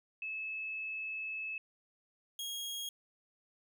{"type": "tone pair in turn", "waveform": ["sine", "sawtooth"], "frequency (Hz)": [2600, 3276], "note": ["E7", "G#7"], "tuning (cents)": [-24, -24], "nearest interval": "major third", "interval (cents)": 400, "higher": "second", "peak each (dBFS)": [-37, -35], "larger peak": "second", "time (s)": [[0.22, 1.58], [2.39, 2.89]], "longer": "first", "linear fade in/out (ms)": 2, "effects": []}